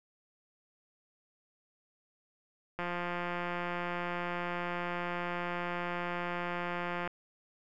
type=click train; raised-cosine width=0.5 ms; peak=-21 dBFS; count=751; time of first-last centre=2.79-7.076 s; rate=175 Hz; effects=none